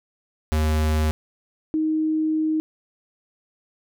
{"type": "tone pair in turn", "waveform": ["square", "sine"], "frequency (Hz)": [77.5, 313.1], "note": ["D#2", "D#4"], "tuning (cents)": [-6, 11], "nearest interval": "2 octaves", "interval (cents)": 2417, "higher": "second", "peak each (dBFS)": -19, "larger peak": "neither", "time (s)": [[0.52, 1.11], [1.74, 2.6]], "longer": "second", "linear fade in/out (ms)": 0, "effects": []}